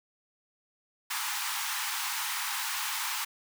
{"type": "high-pass noise", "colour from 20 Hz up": "pink", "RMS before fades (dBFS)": -33, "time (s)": [1.1, 3.25], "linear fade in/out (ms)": 10, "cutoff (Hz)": 820, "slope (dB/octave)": 96, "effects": []}